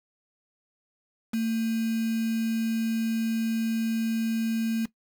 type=tone with quantisation; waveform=sine; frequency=225 Hz; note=A3; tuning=39 cents sharp; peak=-24 dBFS; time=1.33-4.86 s; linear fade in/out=10 ms; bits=6; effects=noise-tail reverb RT60 0.1 s tail -18 dB re dry